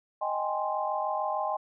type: chord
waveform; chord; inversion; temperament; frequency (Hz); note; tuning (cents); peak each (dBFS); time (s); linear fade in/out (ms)
sine; Ab major seventh; second; equal; 622.3 / 784 / 830.6 / 1046.5; Eb5 / G5 / Ab5 / C6; 0 / 0 / 0 / 0; -33; 0.21-1.57; 10
effects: none